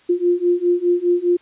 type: beating tone pair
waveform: sine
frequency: 349.2 / 354.1 Hz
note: F4 / F4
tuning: 0 / +24 cents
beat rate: 4.9 Hz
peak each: -18 / -17 dBFS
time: 0.09-1.37 s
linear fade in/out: 10 ms
effects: white hiss -53 dBFS RMS until 1.41 s + resampled to 8000 Hz